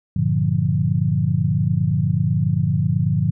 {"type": "chord", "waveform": "sine", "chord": "G minor seventh", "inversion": "none", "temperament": "equal", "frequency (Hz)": [98, 116.54, 146.83, 174.61], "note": ["G2", "Bb2", "D3", "F3"], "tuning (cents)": [0, 0, 0, 0], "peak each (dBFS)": [-23, -22, -20, -22], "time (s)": [0.16, 3.31], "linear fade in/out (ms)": 5, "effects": []}